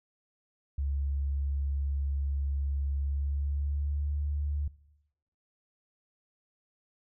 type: tone with pitch glide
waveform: sine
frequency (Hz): 69.8 to 72.81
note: C#2 to D2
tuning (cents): +13 to -14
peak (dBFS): -28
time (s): 0.78-4.68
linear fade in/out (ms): 5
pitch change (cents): +73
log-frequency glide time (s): 2.98-4.14
effects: noise-tail reverb RT60 0.9 s tail -21 dB re dry